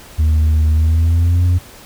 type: tone with pitch glide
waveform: sine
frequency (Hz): 77.8 to 88.85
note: D#2 to F2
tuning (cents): 0 to +30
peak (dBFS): -7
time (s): 0.18-1.59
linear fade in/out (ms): 20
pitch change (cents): +230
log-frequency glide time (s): 0.73-1.45
effects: tanh soft clip ceiling -9 dBFS + pink hiss -39 dBFS RMS until 1.85 s